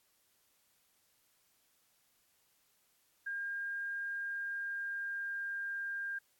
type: tone with pitch glide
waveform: sine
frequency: 1610 to 1600.7 Hz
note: G6 to G6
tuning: +46 to +36 cents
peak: -36 dBFS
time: 3.26-6.19 s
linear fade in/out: 10 ms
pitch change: -10 cents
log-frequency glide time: 4.08-5.7 s
effects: white hiss -73 dBFS RMS until 6.39 s + AAC 64 kbps